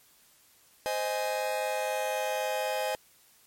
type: chord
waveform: 45% pulse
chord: Ab major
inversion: first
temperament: just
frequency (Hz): 519.1 / 623 / 830.6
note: C5 / Eb5 / Ab5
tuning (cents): -14 / +2 / 0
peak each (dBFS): -33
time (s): 0.86-2.95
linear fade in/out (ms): 0
effects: white hiss -61 dBFS RMS until 3.46 s + MP3 64 kbps